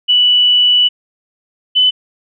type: tone pair in turn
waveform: sine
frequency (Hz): 2960 / 3010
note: F#7 / F#7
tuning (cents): 0 / +29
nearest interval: unison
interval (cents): 29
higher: second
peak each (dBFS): -7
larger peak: neither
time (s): 0.08-0.89 / 1.75-1.91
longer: first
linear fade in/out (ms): 20
effects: none